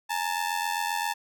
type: ring-modulated tone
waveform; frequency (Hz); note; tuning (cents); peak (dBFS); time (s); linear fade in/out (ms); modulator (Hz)
sawtooth; 880; A5; 0; -20; 0.09-1.14; 20; 43.8
effects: none

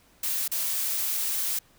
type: noise with dropouts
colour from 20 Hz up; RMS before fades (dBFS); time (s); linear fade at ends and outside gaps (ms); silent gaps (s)
blue; -28; 0.23-1.59; 5; 0.479-0.515
effects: pink hiss -60 dBFS RMS until 1.78 s

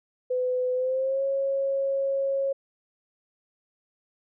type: tone with pitch glide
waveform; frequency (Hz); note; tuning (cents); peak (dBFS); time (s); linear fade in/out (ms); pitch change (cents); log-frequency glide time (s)
sine; 504 to 546.5; B4 to C#5; +35 to -25; -23; 0.3-2.53; 10; +140; 0.74-1.23
effects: none

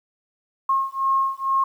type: beating tone pair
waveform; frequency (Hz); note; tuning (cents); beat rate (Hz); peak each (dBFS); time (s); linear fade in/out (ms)
sine; 1077 / 1079.2; C6 / C#6; +50 / -47; 2.2; -22; 0.69-1.64; 5
effects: 9-bit

